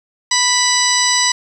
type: harmonic tone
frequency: 987.8 Hz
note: B5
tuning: in tune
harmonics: 1 / 2 / 3 / 4 / 5 / 6 / 8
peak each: -20 / -19 / -24 / -20 / -19 / -19 / -20 dBFS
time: 0.31-1.32 s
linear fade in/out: 5 ms
effects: 7-bit